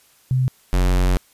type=tone pair in turn; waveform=sine / square; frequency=128.9 / 45.57 Hz; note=C3 / F#1; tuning=-26 / -26 cents; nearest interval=octave + tritone; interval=1800 cents; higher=first; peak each=-15 dBFS; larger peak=neither; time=0.31-0.48 / 0.73-1.17 s; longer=second; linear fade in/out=0 ms; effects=white hiss -55 dBFS RMS until 1.33 s + resampled to 32000 Hz